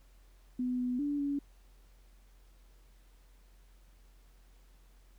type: tone with pitch steps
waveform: sine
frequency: 250.2 / 248.6 / 288.8 / 283.5 Hz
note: B3 / B3 / D4 / C#4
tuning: +23 / +12 / -29 / +39 cents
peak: -30 dBFS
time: 0.59-1.39 s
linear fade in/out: 5 ms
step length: 200 ms
effects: added 44 Hz sine -57 dBFS peak until 5.18 s + pink hiss -69 dBFS RMS until 5.18 s